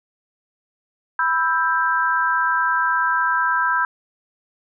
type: chord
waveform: sine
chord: E minor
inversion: second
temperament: just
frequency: 988.9 / 1318.5 / 1582.2 Hz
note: B5 / E6 / G6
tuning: +2 / 0 / +16 cents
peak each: -21 / -22 / -20 dBFS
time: 1.19-3.85 s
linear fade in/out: 2 ms
effects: none